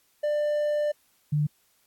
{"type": "tone pair in turn", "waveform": ["triangle", "sine"], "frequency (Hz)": [594, 148.97], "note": ["D5", "D3"], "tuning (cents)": [20, 25], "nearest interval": "2 octaves", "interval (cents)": 2395, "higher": "first", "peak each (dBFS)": -21, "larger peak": "neither", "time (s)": [[0.23, 0.92], [1.32, 1.47]], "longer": "first", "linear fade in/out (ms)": 10, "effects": ["white hiss -66 dBFS RMS until 1.86 s", "AAC 64 kbps"]}